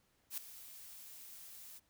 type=noise with ADSR envelope; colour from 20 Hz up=blue; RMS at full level=-39 dBFS; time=0.3-1.8 s; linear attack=77 ms; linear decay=3 ms; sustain=-14 dB; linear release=27 ms; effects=pink hiss -75 dBFS RMS until 1.89 s